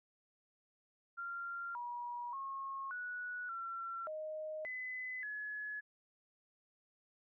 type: tone with pitch steps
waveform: sine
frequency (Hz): 1386 / 962 / 1086 / 1470 / 1357 / 621 / 2016 / 1698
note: F6 / B5 / C#6 / F#6 / E6 / D#5 / B6 / G#6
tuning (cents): -14 / -46 / -36 / -12 / +50 / -3 / +35 / +38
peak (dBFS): -40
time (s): 1.17-5.81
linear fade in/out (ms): 20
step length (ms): 580
effects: none